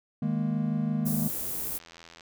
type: chord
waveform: triangle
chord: D# suspended fourth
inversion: none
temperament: just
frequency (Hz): 155.56 / 207.4 / 233.3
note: D#3 / G#3 / A#3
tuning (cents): 0 / -2 / +2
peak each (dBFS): -28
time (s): 0.22-1.28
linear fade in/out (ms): 5
type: band-stop noise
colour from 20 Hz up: white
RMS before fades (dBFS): -33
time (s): 1.05-1.79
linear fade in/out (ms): 20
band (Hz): 470 to 11000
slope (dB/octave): 12
type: click train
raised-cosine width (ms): 0.2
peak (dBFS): -30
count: 77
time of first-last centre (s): 1.3-2.208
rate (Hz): 83.7
effects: none